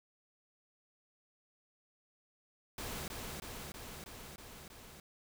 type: noise with echo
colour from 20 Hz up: pink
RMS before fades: -42 dBFS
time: 2.78-3.08 s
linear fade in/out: 2 ms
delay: 320 ms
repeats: 6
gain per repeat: -2 dB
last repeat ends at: 5 s
effects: none

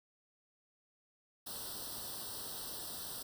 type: noise with comb filter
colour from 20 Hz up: white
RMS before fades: -44 dBFS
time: 1.46-3.23 s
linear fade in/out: 10 ms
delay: 0.22 ms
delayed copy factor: +0.95
effects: none

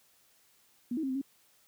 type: tone with pitch steps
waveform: sine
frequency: 243.2 / 318.6 / 268.4 / 259.6 / 273.6 Hz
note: B3 / D#4 / C4 / C4 / C#4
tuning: -26 / +41 / +44 / -13 / -23 cents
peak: -30 dBFS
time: 0.91-1.215 s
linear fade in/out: 5 ms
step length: 61 ms
effects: white hiss -66 dBFS RMS until 1.67 s + high-pass 60 Hz 12 dB/octave

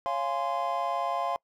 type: chord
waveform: triangle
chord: Db major seventh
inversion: none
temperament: just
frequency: 554.4 / 693 / 831.5 / 1039.4 Hz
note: Db5 / F5 / Ab5 / C6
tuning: 0 / -14 / +2 / -12 cents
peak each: -34 / -29 / -33 / -30 dBFS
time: 0.06-1.36 s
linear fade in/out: 0 ms
effects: noise-tail reverb RT60 0.1 s tail -25 dB re dry

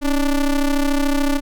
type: ring-modulated tone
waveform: square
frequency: 146.83 Hz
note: D3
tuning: in tune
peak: -13 dBFS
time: 0.01-1.41 s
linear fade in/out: 50 ms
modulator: 130 Hz
effects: none

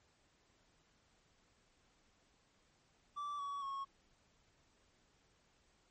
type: tone with pitch steps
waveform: triangle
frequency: 1163 / 1129.2 / 1096.5 Hz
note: D6 / C#6 / C#6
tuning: -17 / +32 / -19 cents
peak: -38 dBFS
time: 3.16-3.85 s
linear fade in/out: 20 ms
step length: 230 ms
effects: pink hiss -73 dBFS RMS until 5.9 s + MP3 32 kbps

